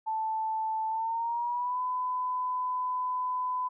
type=tone with pitch glide; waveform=sine; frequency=880 to 1005 Hz; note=A5 to B5; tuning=0 to +30 cents; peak=-28 dBFS; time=0.06-3.69 s; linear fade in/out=20 ms; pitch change=+230 cents; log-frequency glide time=0.88-1.8 s; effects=none